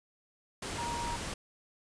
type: tone in noise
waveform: sine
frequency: 944 Hz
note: A#5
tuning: 22 cents sharp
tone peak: -35 dBFS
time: 0.78-1.16 s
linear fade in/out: 5 ms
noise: pink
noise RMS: -38 dBFS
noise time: 0.62-1.34 s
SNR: 0 dB
effects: resampled to 22050 Hz